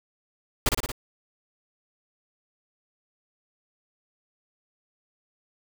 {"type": "noise with echo", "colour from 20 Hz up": "pink", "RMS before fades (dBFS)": -21, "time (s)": [0.66, 0.69], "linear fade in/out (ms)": 2, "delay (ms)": 57, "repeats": 4, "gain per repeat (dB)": -3, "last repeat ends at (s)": 0.918, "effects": []}